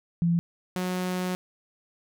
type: tone pair in turn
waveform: sine / sawtooth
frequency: 170 / 182.52 Hz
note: F3 / F#3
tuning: -46 / -23 cents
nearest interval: minor second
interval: 123 cents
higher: second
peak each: -20 / -23 dBFS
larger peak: first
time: 0.22-0.39 / 0.76-1.35 s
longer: second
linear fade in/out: 0 ms
effects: none